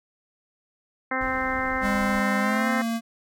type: harmonic tone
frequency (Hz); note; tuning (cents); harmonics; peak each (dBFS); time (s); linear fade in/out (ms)
260.6; C4; -7; 1 / 2 / 3 / 4 / 5 / 6 / 7 / 8; -32 / -32 / -32 / -32 / -32 / -32 / -32 / -32; 1.11-2.82; 5
type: noise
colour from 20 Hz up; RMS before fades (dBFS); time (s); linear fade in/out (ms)
brown; -39; 1.21-2.2; 2
type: tone with pitch glide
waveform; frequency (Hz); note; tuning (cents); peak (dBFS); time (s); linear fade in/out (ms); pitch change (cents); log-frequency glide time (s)
square; 202.9 to 229.1; G#3 to A#3; -40 to -30; -25; 1.81-3.01; 50; +210; 2.4-2.7
effects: none